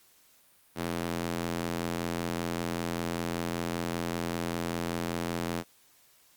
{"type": "tone with high-pass filter", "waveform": "square", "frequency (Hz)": 42.58, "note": "F1", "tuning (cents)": -43, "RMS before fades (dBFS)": -33, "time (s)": [0.75, 5.64], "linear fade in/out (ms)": 50, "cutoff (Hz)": 210, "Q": 0.91, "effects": ["white hiss -62 dBFS RMS until 6.36 s", "Opus 48 kbps"]}